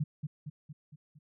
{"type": "tone with echo", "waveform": "sine", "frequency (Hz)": 149.7, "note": "D3", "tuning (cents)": 33, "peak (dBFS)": -27, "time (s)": [0, 0.04], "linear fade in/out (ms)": 10, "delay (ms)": 230, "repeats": 5, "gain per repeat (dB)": -5, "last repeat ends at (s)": 1.19, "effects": []}